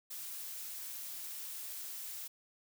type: noise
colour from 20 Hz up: blue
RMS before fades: -44 dBFS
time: 0.1-2.28 s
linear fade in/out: 10 ms
effects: none